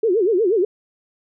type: tone with vibrato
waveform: sine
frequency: 402.6 Hz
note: G4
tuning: 46 cents sharp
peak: -14 dBFS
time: 0.03-0.65 s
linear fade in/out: 5 ms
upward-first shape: sine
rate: 8.3 Hz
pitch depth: 250 cents each way
effects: none